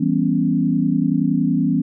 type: chord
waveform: sine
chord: C# half-diminished seventh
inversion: first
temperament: equal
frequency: 164.81 / 196 / 246.9 / 277.2 Hz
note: E3 / G3 / B3 / C#4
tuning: 0 / 0 / 0 / 0 cents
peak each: -21 / -22 / -20 / -20 dBFS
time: 0-1.82 s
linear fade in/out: 10 ms
effects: none

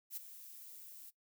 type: noise with ADSR envelope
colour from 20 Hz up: violet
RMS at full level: -41 dBFS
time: 0.1-1.11 s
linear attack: 68 ms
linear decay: 13 ms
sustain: -12 dB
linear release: 24 ms
effects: noise-tail reverb RT60 0.1 s tail -17 dB re dry

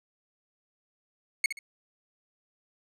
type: tone with echo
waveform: 40% pulse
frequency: 2192 Hz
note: C#7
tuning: 20 cents flat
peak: -20 dBFS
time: 1.44-1.46 s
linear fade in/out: 2 ms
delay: 65 ms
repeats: 2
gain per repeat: -10 dB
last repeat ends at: 1.59 s
effects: low-pass 11000 Hz 12 dB/octave

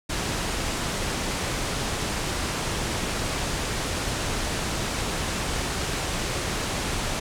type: low-pass noise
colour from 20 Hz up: pink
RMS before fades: -28 dBFS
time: 0.09-7.2 s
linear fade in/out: 10 ms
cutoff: 9500 Hz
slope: 24 dB/octave
effects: none

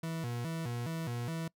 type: tone with vibrato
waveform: 40% pulse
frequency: 140 Hz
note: C#3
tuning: 18 cents sharp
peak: -34 dBFS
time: 0.03-1.48 s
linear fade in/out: 5 ms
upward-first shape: square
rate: 2.4 Hz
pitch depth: 270 cents each way
effects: noise-tail reverb RT60 0.1 s tail -24 dB re dry

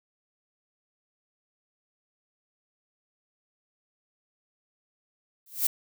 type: noise with exponential growth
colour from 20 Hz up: violet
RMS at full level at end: -19 dBFS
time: 5.46-5.67 s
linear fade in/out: 5 ms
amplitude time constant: 44 ms
effects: none

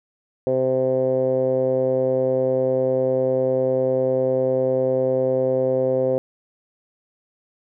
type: tone with low-pass filter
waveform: 10% pulse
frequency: 130 Hz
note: C3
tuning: 11 cents flat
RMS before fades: -20 dBFS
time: 0.47-6.18 s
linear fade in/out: 0 ms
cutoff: 510 Hz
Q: 5.2
effects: none

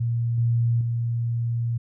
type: tone with level steps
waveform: sine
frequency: 117.4 Hz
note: A#2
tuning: 13 cents sharp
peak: -21 / -18 / -22 dBFS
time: 0-1.78 s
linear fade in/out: 10 ms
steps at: 0.38 / 0.81 s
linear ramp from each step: 2 ms
effects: none

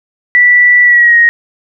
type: tone with pitch glide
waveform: sine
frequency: 1962 to 1876.6 Hz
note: B6 to A#6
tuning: -12 to +11 cents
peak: -3 dBFS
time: 0.35-1.29 s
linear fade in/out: 0 ms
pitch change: -77 cents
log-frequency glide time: 0.83-1.17 s
effects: none

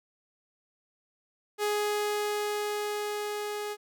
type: tone with level ramp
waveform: sawtooth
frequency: 416.9 Hz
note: G#4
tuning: 7 cents sharp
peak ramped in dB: -22 to -29 dBFS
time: 1.58-3.77 s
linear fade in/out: 50 ms
effects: none

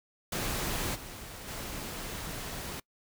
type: noise with level steps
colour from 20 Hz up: pink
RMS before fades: -33 / -44 / -39 dBFS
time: 0.32-2.8 s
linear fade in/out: 5 ms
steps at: 0.94 / 1.47 s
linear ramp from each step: 20 ms
effects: noise-tail reverb RT60 0.1 s tail -24 dB re dry

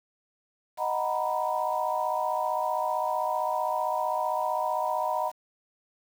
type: chord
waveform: sine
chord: B major seventh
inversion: first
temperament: equal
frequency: 622.3 / 740 / 932.3 / 987.8 Hz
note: D#5 / F#5 / A#5 / B5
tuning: 0 / 0 / 0 / 0 cents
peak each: -31 dBFS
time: 0.77-5.32 s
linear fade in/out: 50 ms
effects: 8-bit

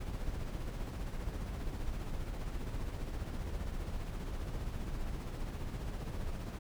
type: noise with tremolo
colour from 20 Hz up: brown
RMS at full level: -37 dBFS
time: 0-6.59 s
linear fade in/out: 10 ms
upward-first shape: sine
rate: 15 Hz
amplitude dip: 40%
effects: none

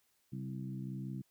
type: harmonic tone with a mistuned harmonic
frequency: 65.3 Hz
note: C2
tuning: 3 cents flat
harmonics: 2 / 3 / 4 / 5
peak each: -41 / -43 / -49 / -51 dBFS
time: 0.32-1.22 s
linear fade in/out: 10 ms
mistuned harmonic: 2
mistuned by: +49 cents
effects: white hiss -75 dBFS RMS until 1.3 s

